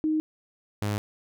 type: tone pair in turn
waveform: sine / sawtooth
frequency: 311.1 / 103.59 Hz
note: D#4 / G#2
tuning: 0 / -4 cents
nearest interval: octave + perfect fifth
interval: 1904 cents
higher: first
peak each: -22 dBFS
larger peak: neither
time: 0.04-0.2 / 0.82-0.98 s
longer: neither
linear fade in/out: 0 ms
effects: none